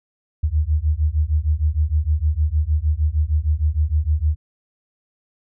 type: beating tone pair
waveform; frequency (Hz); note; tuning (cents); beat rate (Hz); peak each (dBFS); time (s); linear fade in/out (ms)
sine; 73.42 / 79.92; D2 / D#2; 0 / +47; 6.5; -19; 0.43-4.36; 10
effects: none